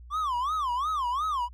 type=tone with vibrato; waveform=triangle; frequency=1108.7 Hz; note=C#6; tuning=in tune; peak=-24 dBFS; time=0.1-1.49 s; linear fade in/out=50 ms; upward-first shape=sine; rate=2.8 Hz; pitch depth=250 cents each way; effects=added 60 Hz sine -44 dBFS peak until 1.53 s